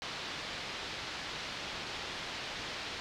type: low-pass noise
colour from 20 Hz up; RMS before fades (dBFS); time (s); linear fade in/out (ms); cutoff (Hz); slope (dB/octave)
white; -41; 0.02-3; 0; 4500; 24
effects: none